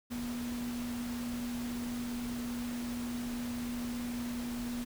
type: tone in noise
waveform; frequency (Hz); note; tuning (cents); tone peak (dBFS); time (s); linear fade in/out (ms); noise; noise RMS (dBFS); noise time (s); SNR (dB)
sine; 241; B3; -42; -35; 0.1-4.85; 20; pink; -45; 0.1-4.85; +7
effects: none